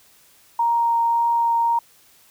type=tone with vibrato; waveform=sine; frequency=932.3 Hz; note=A#5; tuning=in tune; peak=-16 dBFS; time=0.59-1.79 s; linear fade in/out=5 ms; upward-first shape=triangle; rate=1.8 Hz; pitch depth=8 cents each way; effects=white hiss -54 dBFS RMS until 2.3 s